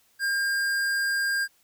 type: tone with hard clipping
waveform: sine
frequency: 1606 Hz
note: G6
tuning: 41 cents sharp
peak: -25 dBFS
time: 0.19-1.48 s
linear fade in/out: 50 ms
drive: 16 dB
effects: white hiss -64 dBFS RMS until 1.63 s